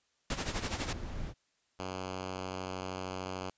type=noise with tremolo; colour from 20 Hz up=pink; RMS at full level=-33 dBFS; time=0.3-0.93 s; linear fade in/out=2 ms; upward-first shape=sine; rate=12 Hz; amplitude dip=70%
type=noise; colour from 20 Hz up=brown; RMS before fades=-39 dBFS; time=0.82-1.34 s; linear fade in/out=50 ms
type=tone; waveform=5% pulse; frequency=93.2 Hz; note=F#2; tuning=13 cents sharp; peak=-26 dBFS; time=1.79-3.5 s; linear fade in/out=5 ms
effects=white hiss -75 dBFS RMS until 3.57 s + resampled to 16000 Hz